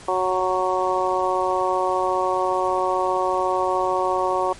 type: harmonic tone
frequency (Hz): 185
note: F#3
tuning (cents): 0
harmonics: 2 / 3 / 4 / 5 / 6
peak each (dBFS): -25 / -25 / -25 / -25 / -25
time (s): 0.08-4.53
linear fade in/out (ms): 5
effects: pink hiss -43 dBFS RMS until 4.59 s + MP3 48 kbps